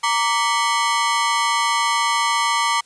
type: ring-modulated tone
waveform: sawtooth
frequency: 1046.5 Hz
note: C6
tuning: in tune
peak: -10 dBFS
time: 0.03-2.81 s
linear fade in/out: 10 ms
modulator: 117 Hz
effects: white hiss -54 dBFS RMS until 2.85 s + resampled to 22050 Hz